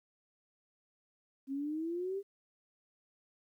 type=exponential sweep; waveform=sine; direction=up; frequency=265.5 to 404.3 Hz; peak=-34 dBFS; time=1.47-2.23 s; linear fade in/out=50 ms; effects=12-bit